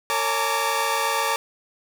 sawtooth tone cluster, 454.1 / 556 / 848 / 916 / 1165 Hz, A#4 / C#5 / G#5 / A#5 / D6, -45 / +5 / +36 / -31 / -14 cents, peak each -27 / -26 / -26 / -22 / -22 dBFS, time 0.1-1.36 s, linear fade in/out 0 ms, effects none

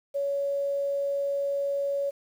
sine tone with quantisation, 561 Hz, C#5, 21 cents sharp, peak -25 dBFS, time 0.14-2.11 s, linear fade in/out 20 ms, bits 9, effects none

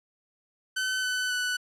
sawtooth tone with pitch steps, 1521 / 1504.4 / 1488 Hz, F#6 / F#6 / F#6, +47 / +28 / +9 cents, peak -23 dBFS, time 0.76-1.57 s, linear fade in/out 10 ms, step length 270 ms, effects low-pass 10000 Hz 12 dB/octave

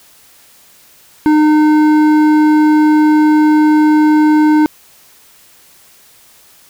sine tone with hard clipping, 305.1 Hz, D#4, 34 cents flat, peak -8 dBFS, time 1.26-4.66 s, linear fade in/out 0 ms, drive 10 dB, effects white hiss -45 dBFS RMS until 6.69 s

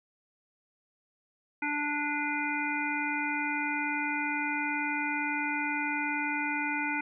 harmonic tone with a mistuned harmonic, 293.7 Hz, D4, in tune, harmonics 1 / 3 / 5 / 7 / 8, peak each -35 / -35 / -35 / -35 / -35 dBFS, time 1.62-7.01 s, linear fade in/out 5 ms, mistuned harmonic 8, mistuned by +55 cents, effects none

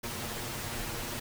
pink noise with comb filter, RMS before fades -37 dBFS, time 0.03-1.2 s, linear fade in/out 10 ms, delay 8.5 ms, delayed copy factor +0.8, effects none

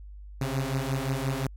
sawtooth beating tone pair, 131.2 / 136.9 Hz, C3 / C#3, +5 / -21 cents, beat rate 5.7 Hz, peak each -26 dBFS, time 0.41-1.47 s, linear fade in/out 5 ms, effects added 50 Hz sine -41 dBFS peak until 1.56 s + AAC 64 kbps

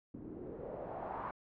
white noise with low-pass filter sweep, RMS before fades -44 dBFS, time 0.14-1.31 s, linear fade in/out 2 ms, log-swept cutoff 260 to 1100 Hz, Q 3.1, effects low-pass 2000 Hz 12 dB/octave

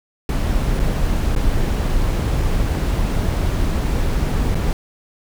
brown noise with dropouts, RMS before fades -18 dBFS, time 0.29-4.73 s, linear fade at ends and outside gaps 1 ms, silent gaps 0.794-0.799 / 1.351-1.362 / 4.546-4.553 s, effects none

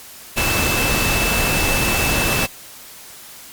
sine tone in noise, 2637 Hz, E7, in tune, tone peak -22 dBFS, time 0.36-2.47 s, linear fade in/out 20 ms, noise pink, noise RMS -19 dBFS, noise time 0.36-2.47 s, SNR -6 dB, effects white hiss -39 dBFS RMS until 3.52 s + Opus 48 kbps

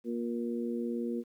harmonic tone, 118.3 Hz, A#2, 26 cents sharp, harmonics 2 / 3 / 4, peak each -33 / -37 / -39 dBFS, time 0.04-1.24 s, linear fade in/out 50 ms, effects 11-bit

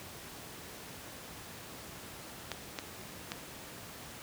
clicks, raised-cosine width 0.2 ms, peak -18 dBFS, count 3, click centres 2.517 / 2.788 / 3.319 s, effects pink hiss -47 dBFS RMS until 4.22 s + high-pass 80 Hz 12 dB/octave

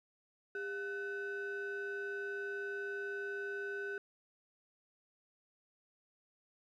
triangle ring-modulated tone, 552 Hz, C#5, 7 cents flat, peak -33 dBFS, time 0.55-3.98 s, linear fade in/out 2 ms, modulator 954 Hz, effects none

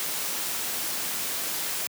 white noise, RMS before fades -30 dBFS, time 0-1.87 s, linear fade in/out 0 ms, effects high-pass 150 Hz 12 dB/octave

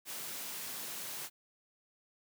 white high-pass noise, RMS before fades -42 dBFS, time 0.05-1.3 s, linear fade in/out 50 ms, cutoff 110 Hz, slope 96 dB/octave, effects none

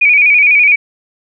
sine tone with vibrato, 2367 Hz, D7, 13 cents sharp, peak -5 dBFS, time 0.01-0.76 s, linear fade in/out 10 ms, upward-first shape square, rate 12 Hz, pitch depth 61 cents each way, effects none

